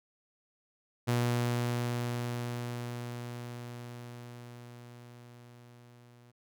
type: tone with level ramp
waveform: sawtooth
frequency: 120.6 Hz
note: B2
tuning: 41 cents flat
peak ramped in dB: -22 to -52 dBFS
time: 1.07-6.32 s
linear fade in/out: 20 ms
effects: none